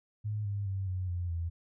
sine tone with pitch steps, 105.8 / 101.08 / 96.57 / 92.26 / 88.15 / 84.22 Hz, G#2 / G#2 / G2 / F#2 / F2 / E2, +33 / -46 / -25 / -4 / +17 / +38 cents, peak -31 dBFS, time 0.24-1.5 s, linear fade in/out 20 ms, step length 210 ms, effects none

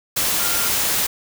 sine tone in noise, 1396.9 Hz, F6, in tune, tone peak -30 dBFS, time 0.39-0.69 s, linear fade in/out 10 ms, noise white, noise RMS -20 dBFS, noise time 0.16-1.07 s, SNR -13 dB, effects none

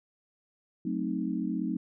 sine chord, F# diminished seventh, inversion none, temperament equal, 185 / 220 / 261.6 / 311.1 Hz, F#3 / A3 / C4 / Eb4, 0 / 0 / 0 / 0 cents, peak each -34 dBFS, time 0.85-1.77 s, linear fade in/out 5 ms, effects none

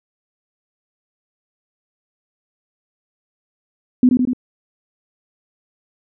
sine tone with echo, 251.3 Hz, B3, 30 cents sharp, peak -7 dBFS, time 4.03-4.09 s, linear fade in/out 2 ms, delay 81 ms, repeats 3, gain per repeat -3 dB, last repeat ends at 4.333 s, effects none

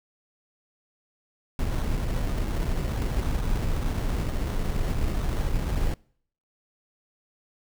brown noise with sample-and-hold, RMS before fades -26 dBFS, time 1.59-5.94 s, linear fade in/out 2 ms, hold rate 2450 Hz, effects noise-tail reverb RT60 0.6 s tail -25 dB re dry

